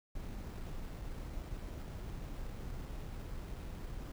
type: noise with sample-and-hold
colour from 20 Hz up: brown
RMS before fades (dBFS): -43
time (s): 0.15-4.12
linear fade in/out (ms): 5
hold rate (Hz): 6300
effects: none